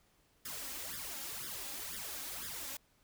white noise with flanger, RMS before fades -43 dBFS, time 0.45-2.77 s, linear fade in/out 5 ms, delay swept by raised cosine 0.57 to 3.77 ms, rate 2 Hz, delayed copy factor +0.9, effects pink hiss -71 dBFS RMS until 3.03 s

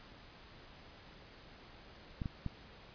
clicks, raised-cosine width 5 ms, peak -25 dBFS, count 3, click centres 2.218 / 2.258 / 2.463 s, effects pink hiss -56 dBFS RMS until 2.94 s + resampled to 11025 Hz

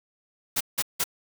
white noise bursts, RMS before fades -25 dBFS, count 3, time 0.56-1.041 s, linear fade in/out 10 ms, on 47 ms, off 170 ms, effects none

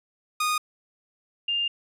sawtooth / sine tone pair in turn, 1233 / 2805 Hz, D#6 / F7, -16 / +7 cents, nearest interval octave + major second, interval 1423 cents, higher second, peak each -19 / -23 dBFS, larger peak first, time 0.4-0.58 / 1.48-1.68 s, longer second, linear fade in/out 5 ms, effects resampled to 32000 Hz

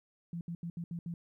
sine tone bursts at uneven times, 170 Hz, F3, 46 cents flat, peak -36 dBFS, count 6, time 0.33-0.41 / 0.48-0.55 / 0.63-0.7 / 0.77-0.84 / 0.91-0.99 / 1.06-1.14 s, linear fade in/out 2 ms, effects 13-bit

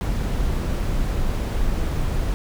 brown noise, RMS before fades -22 dBFS, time 0.01-2.34 s, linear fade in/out 0 ms, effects none

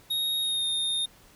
square tone with pitch glide, 3750 to 3669 Hz, A#7 to A#7, +10 to -28 cents, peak -26 dBFS, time 0.1-1.06 s, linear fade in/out 10 ms, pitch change -38 cents, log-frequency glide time 0.41-0.66 s, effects pink hiss -56 dBFS RMS until 1.35 s

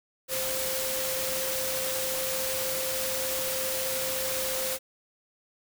sine tone in noise, 523.3 Hz, C5, in tune, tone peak -33 dBFS, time 0.28-4.79 s, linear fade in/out 50 ms, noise white, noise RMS -31 dBFS, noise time 0.28-4.79 s, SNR -5 dB, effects none

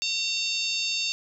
harmonic tone with a mistuned harmonic, 911 Hz, A#5, 40 cents flat, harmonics 3 / 4 / 5 / 6 / 7 / 8, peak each -30 / -31 / -30 / -36 / -37 / -40 dBFS, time 0.02-1.12 s, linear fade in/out 0 ms, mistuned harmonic 6, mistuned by -50 cents, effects none

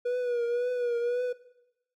triangle tone with vibrato, 484.5 Hz, B4, 33 cents flat, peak -24 dBFS, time 0.05-1.33 s, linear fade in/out 10 ms, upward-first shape triangle, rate 1.9 Hz, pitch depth 56 cents each way, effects noise-tail reverb RT60 0.9 s tail -17 dB re dry

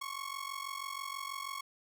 sawtooth ring-modulated tone, 1100 Hz, C#6, 14 cents flat, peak -32 dBFS, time 0.01-1.61 s, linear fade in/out 5 ms, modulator 23.1 Hz, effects none

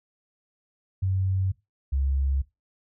sine tone pair in turn, 94.9 / 68.1 Hz, F#2 / C#2, +44 / -30 cents, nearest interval tritone, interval 574 cents, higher first, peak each -22 dBFS, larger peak neither, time 1.02-1.52 / 1.92-2.42 s, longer neither, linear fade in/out 10 ms, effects noise-tail reverb RT60 0.2 s tail -18 dB re dry

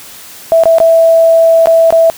sine tone with dropouts, 658 Hz, E5, 3 cents flat, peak -3 dBFS, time 0.52-2.1 s, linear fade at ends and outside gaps 0 ms, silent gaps 0.636-0.656 / 0.784-0.802 / 1.658-1.671 / 1.905-1.925 s, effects white hiss -32 dBFS RMS until 2.17 s

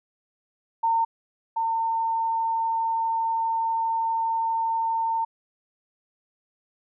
sine tone pair in turn, 911 / 906.2 Hz, A#5 / A#5, -40 / -49 cents, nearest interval unison, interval 9 cents, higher first, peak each -19 / -22 dBFS, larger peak first, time 0.83-1.05 / 1.56-5.25 s, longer second, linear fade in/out 10 ms, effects none

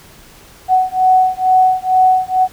sine beating tone pair, 744 / 746.2 Hz, F#5 / F#5, +9 / +14 cents, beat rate 2.2 Hz, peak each -12 dBFS, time 0.68-2.48 s, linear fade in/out 50 ms, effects pink hiss -42 dBFS RMS until 2.52 s

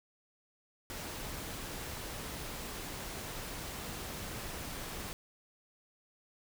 pink noise, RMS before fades -42 dBFS, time 0.9-5.13 s, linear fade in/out 0 ms, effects none

